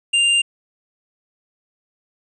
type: tone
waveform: square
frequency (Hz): 2794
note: F7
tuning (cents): 0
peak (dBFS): -14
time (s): 0.13-0.42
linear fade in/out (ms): 10
effects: resampled to 24000 Hz